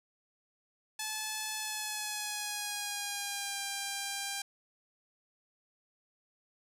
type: tone with pitch glide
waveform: 5% pulse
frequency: 864 to 796.9 Hz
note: A5 to G5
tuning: -32 to +28 cents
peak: -23 dBFS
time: 0.99-4.42 s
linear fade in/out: 5 ms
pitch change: -140 cents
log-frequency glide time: 1.57-3.61 s
effects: none